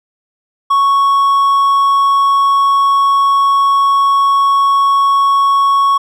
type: tone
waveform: triangle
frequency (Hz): 1108.7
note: C#6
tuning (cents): 0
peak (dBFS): -6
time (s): 0.7-5.98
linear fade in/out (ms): 10
effects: none